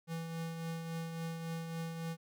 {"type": "tone with tremolo", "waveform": "square", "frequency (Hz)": 164.81, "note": "E3", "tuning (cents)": 0, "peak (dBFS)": -37, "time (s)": [0.07, 2.17], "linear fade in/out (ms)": 50, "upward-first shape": "triangle", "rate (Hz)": 3.6, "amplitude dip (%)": 45, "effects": []}